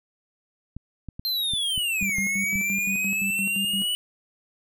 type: clicks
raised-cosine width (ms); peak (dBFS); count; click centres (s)
5; -23; 8; 0.766 / 1.087 / 1.195 / 1.536 / 1.778 / 2.027 / 2.184 / 2.556
type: linear two-way sweep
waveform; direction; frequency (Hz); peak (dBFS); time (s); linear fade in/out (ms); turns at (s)
square; down then up; 4186 to 2116 to 2967; -24; 1.25-3.95; 0; 2.17
type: tone with tremolo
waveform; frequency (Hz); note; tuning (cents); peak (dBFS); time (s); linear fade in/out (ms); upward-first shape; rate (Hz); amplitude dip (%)
sine; 196; G3; 0; -28; 2.01-3.84; 2; square; 5.8; 80
effects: none